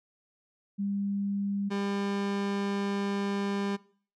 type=tone pair in turn; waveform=sine / 30% pulse; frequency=200 / 200 Hz; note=G3 / G3; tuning=+35 / +35 cents; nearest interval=unison; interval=0 cents; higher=neither; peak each=-28 / -26 dBFS; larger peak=second; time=0.78-1.7 / 1.7-3.77 s; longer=second; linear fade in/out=20 ms; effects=noise-tail reverb RT60 0.5 s tail -21 dB re dry + low-pass 5000 Hz 12 dB/octave